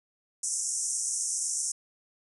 white band-pass noise, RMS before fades -31 dBFS, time 0.43-1.72 s, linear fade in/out 5 ms, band 5600 to 9700 Hz, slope 96 dB/octave, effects none

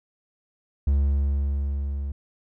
triangle tone with level ramp, 70 Hz, C#2, 18 cents sharp, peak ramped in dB -15 to -25 dBFS, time 0.87-2.12 s, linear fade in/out 5 ms, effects none

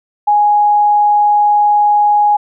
sine tone, 830.6 Hz, G#5, in tune, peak -7 dBFS, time 0.27-2.37 s, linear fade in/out 10 ms, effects none

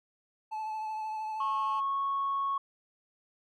triangle tone with vibrato, 868 Hz, A5, 24 cents flat, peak -31 dBFS, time 0.51-1.81 s, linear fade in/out 20 ms, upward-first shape triangle, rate 13 Hz, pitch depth 25 cents each way
sine tone with pitch glide, 1092 to 1103.4 Hz, C#6 to C#6, -26 to -8 cents, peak -27 dBFS, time 1.4-2.58 s, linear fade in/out 5 ms, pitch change +18 cents, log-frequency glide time 1.67-2.01 s
effects tanh soft clip ceiling -24 dBFS

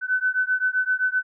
sine beating tone pair, 1506 / 1513.7 Hz, F#6 / F#6, +30 / +39 cents, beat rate 7.7 Hz, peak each -23 dBFS, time 0.01-1.23 s, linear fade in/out 50 ms, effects none

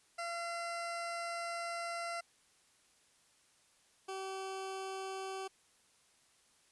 20% pulse tone pair in turn, 683 / 383.3 Hz, F5 / G4, -39 / -39 cents, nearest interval minor seventh, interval 1000 cents, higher first, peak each -33 / -35 dBFS, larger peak first, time 0.18-2.21 / 4.08-5.48 s, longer first, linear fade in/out 10 ms, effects white hiss -69 dBFS RMS until 6.71 s + resampled to 24000 Hz

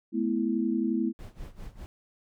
sine chord, A suspended second, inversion none, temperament equal with one note detuned, 215.6 / 246.9 / 329.6 Hz, A3 / B3 / E4, -35 / 0 / 0 cents, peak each -29 dBFS, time 0.12-1.13 s, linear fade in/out 50 ms
brown noise with tremolo, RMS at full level -39 dBFS, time 1.19-1.86 s, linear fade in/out 0 ms, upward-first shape sine, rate 5 Hz, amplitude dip 85%
effects none

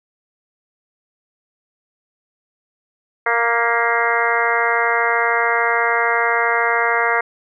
harmonic tone with a mistuned harmonic, 233.1 Hz, A#3, in tune, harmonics 2 / 3 / 4 / 5 / 6 / 7 / 8 / 9, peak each -23 / -23 / -23 / -23 / -23 / -23 / -23 / -23 dBFS, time 3.26-7.21 s, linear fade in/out 5 ms, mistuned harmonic 8, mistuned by +35 cents, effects none

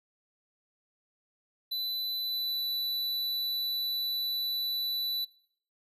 square tone with pitch glide, 3998 to 3970 Hz, B7 to B7, +20 to +8 cents, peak -31 dBFS, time 1.71-5.25 s, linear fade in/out 10 ms, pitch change -12 cents, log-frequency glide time 2.21-2.64 s, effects noise-tail reverb RT60 0.6 s tail -19 dB re dry

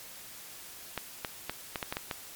clicks, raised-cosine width 0.3 ms, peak -16 dBFS, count 8, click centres 0.977 / 1.248 / 1.496 / 1.758 / 1.828 / 1.925 / 1.969 / 2.112 s, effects white hiss -47 dBFS RMS until 2.35 s + MP3 96 kbps

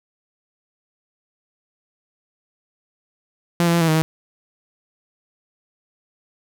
sawtooth tone with pitch steps, 171.8 / 169.1 / 170.5 / 163.9 / 157.3 / 159.7 Hz, F3 / E3 / F3 / E3 / D#3 / D#3, -28 / +44 / -41 / -10 / +19 / +45 cents, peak -11 dBFS, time 3.6-4.02 s, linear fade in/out 0 ms, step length 70 ms, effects none

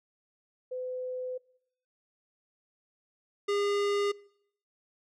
sine / square tone pair in turn, 507 / 406.2 Hz, B4 / G#4, +45 / -38 cents, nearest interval major third, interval 383 cents, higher first, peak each -33 / -27 dBFS, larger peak second, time 0.71-1.38 / 3.48-4.12 s, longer first, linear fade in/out 10 ms, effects noise-tail reverb RT60 0.7 s tail -23 dB re dry + low-pass 6000 Hz 12 dB/octave

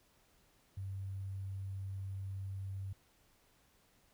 sine tone with sample-and-hold, 96.8 Hz, G2, 21 cents flat, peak -39 dBFS, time 0.77-2.93 s, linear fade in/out 5 ms, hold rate 11025 Hz, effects pink hiss -70 dBFS RMS until 4.13 s

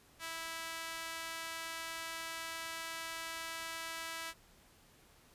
sawtooth tone with high-pass filter, 328.1 Hz, E4, 8 cents flat, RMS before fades -43 dBFS, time 0.19-4.34 s, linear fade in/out 50 ms, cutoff 1400 Hz, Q 0.9, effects pink hiss -64 dBFS RMS until 5.34 s + resampled to 32000 Hz

